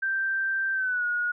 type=tone with pitch glide; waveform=sine; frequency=1568 to 1446.2 Hz; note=G6 to F#6; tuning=0 to -40 cents; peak=-24 dBFS; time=0.02-1.32 s; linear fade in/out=10 ms; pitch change=-140 cents; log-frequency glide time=0.73-1.05 s; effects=none